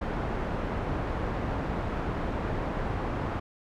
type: low-pass noise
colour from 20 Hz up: pink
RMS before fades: -31 dBFS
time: 0.01-3.4 s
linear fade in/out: 10 ms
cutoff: 1300 Hz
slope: 12 dB/octave
effects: none